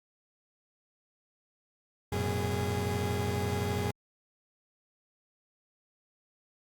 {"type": "tone cluster", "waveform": "30% pulse", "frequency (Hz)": [92.1, 113.4, 125.4, 411.3], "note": ["F#2", "A#2", "B2", "G#4"], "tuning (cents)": [-7, -47, 27, -17], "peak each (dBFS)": [-30, -34, -35, -32], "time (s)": [2.12, 3.91], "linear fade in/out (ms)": 5, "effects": ["Opus 48 kbps"]}